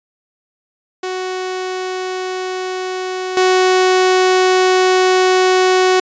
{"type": "tone with level steps", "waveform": "sawtooth", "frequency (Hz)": 370.8, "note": "F#4", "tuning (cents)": 4, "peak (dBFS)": [-16, -6], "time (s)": [1.03, 6], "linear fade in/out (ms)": 5, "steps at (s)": 3.37, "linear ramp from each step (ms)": 2, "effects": ["resampled to 16000 Hz"]}